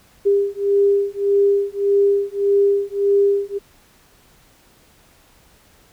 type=beating tone pair; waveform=sine; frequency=399.9 / 401.6 Hz; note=G4 / G4; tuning=+35 / +42 cents; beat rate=1.7 Hz; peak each=-17 dBFS; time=0.25-3.59 s; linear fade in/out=20 ms; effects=pink hiss -53 dBFS RMS until 5.92 s